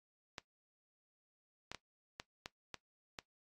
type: clicks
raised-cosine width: 0.2 ms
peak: -25 dBFS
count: 7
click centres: 0.382 / 1.716 / 1.747 / 2.199 / 2.459 / 2.743 / 3.188 s
effects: noise-tail reverb RT60 0.1 s tail -18 dB re dry + AAC 32 kbps